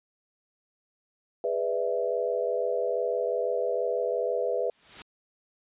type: chord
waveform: sine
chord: E dominant seventh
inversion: first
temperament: just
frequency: 412 / 494.4 / 593.3 / 659.3 Hz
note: G#4 / B4 / D5 / E5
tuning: -14 / +2 / +18 / 0 cents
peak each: -32 / -28 / -34 / -31 dBFS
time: 1.44-4.7 s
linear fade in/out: 2 ms
type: noise with exponential growth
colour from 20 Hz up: white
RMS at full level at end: -38 dBFS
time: 4.6-5.02 s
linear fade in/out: 2 ms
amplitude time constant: 90 ms
effects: resampled to 8000 Hz